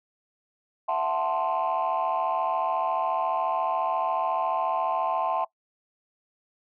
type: chord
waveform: sine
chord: F# half-diminished seventh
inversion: third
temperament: equal with one note detuned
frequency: 665.8 / 740 / 880 / 1046.5 Hz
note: E5 / F#5 / A5 / C6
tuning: +17 / 0 / 0 / 0 cents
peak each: -28 dBFS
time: 0.88-5.45 s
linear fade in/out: 10 ms
effects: noise-tail reverb RT60 0.1 s tail -20 dB re dry + tanh soft clip ceiling -18 dBFS